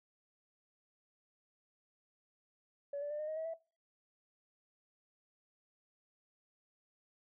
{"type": "tone with pitch steps", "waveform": "sine", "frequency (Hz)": [568, 581.9, 596.2, 610.9, 625.9, 641.3, 657], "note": ["C#5", "D5", "D5", "D#5", "D#5", "E5", "E5"], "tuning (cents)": [42, -16, 26, -32, 10, -48, -6], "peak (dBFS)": -36, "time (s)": [2.93, 3.539], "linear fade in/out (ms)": 5, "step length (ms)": 87, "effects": ["noise-tail reverb RT60 0.3 s tail -20 dB re dry", "tanh soft clip ceiling -33 dBFS"]}